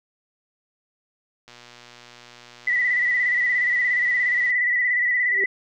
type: click train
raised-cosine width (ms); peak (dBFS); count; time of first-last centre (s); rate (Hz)
0.2; -27; 364; 1.48-4.505; 120
type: tone with vibrato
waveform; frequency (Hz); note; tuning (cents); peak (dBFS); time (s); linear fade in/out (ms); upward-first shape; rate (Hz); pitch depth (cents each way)
sine; 1963; B6; -11; -18; 2.67-5.46; 5; square; 17; 36
type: tone with exponential growth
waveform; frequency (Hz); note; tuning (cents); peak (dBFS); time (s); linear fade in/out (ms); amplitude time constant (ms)
sine; 392; G4; 0; -24; 5.24-5.44; 2; 42
effects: none